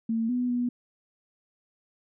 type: tone with pitch steps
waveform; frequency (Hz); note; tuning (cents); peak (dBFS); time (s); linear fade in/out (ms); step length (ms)
sine; 226.3 / 247.5 / 244; A3 / B3 / B3; +49 / +4 / -21; -24; 0.09-0.69; 5; 200
effects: none